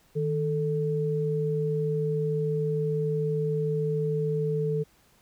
sine tone pair together, 155.56 / 440 Hz, D#3 / A4, 0 / 0 cents, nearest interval octave + tritone, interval 1800 cents, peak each -27 dBFS, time 0.15-4.84 s, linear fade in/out 20 ms, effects pink hiss -62 dBFS RMS until 5.21 s

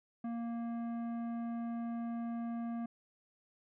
sine tone with tanh clipping, 233.1 Hz, A#3, in tune, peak -38 dBFS, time 0.24-2.86 s, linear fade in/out 5 ms, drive 12 dB, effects none

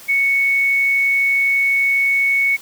sine tone, 2217 Hz, C#7, in tune, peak -13 dBFS, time 0.08-2.57 s, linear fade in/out 20 ms, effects white hiss -40 dBFS RMS until 2.61 s + high-pass 60 Hz 12 dB/octave

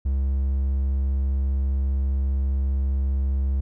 triangle tone, 67.5 Hz, C#2, 45 cents flat, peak -18 dBFS, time 0.05-3.61 s, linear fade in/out 10 ms, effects none

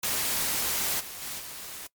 white noise with level steps, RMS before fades -28 / -40 / -36 / -40 dBFS, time 0.03-1.87 s, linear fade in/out 5 ms, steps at 0.99 / 1.21 / 1.38 s, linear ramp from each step 20 ms, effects noise-tail reverb RT60 0.1 s tail -21 dB re dry + MP3 96 kbps

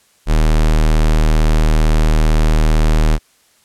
square tone, 38.89 Hz, D#1, in tune, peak -10 dBFS, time 0.26-3.19 s, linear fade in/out 50 ms, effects white hiss -54 dBFS RMS until 3.64 s + low-pass 11000 Hz 12 dB/octave

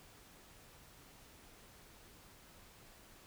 silence, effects pink hiss -60 dBFS RMS until 3.26 s

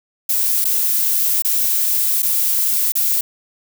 violet noise with dropouts, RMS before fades -17 dBFS, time 0.29-3.21 s, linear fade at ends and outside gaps 5 ms, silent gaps 0.644-0.651 / 1.422-1.447 / 2.222-2.228 / 2.921-2.953 s, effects none

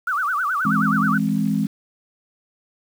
sine tone with vibrato, 1318.5 Hz, E6, in tune, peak -19 dBFS, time 0.07-1.18 s, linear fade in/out 5 ms, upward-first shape sine, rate 9.4 Hz, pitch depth 260 cents each way
sine chord, E augmented, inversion none, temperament equal, 164.81 / 207.7 / 261.6 Hz, E3 / G#3 / B#3, 0 / 0 / 0 cents, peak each -24 / -20 / -24 dBFS, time 0.65-1.67 s, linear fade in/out 5 ms
effects 7-bit

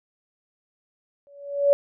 sine tone with exponential growth, 567 Hz, C#5, 39 cents sharp, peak -11 dBFS, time 1.27-1.73 s, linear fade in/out 0 ms, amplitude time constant 100 ms, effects none

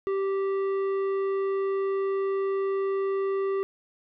sine tone with tanh clipping, 390 Hz, G4, 9 cents flat, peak -26 dBFS, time 0.07-3.63 s, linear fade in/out 0 ms, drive 10 dB, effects none

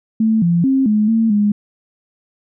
sine tone with pitch steps, 221 / 171.2 / 267.1 / 212.2 / 225.2 / 207 Hz, A3 / F3 / C4 / G#3 / A3 / G#3, +8 / -34 / +36 / +38 / +40 / -5 cents, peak -11 dBFS, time 0.2-1.52 s, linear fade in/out 5 ms, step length 220 ms, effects none

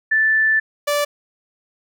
sine / sawtooth tone pair in turn, 1759 / 582.8 Hz, A6 / D5, -1 / -13 cents, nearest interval octave + perfect fifth, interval 1912 cents, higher first, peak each -13 dBFS, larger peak neither, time 0.11-0.6 / 0.87-1.05 s, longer first, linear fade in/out 10 ms, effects none

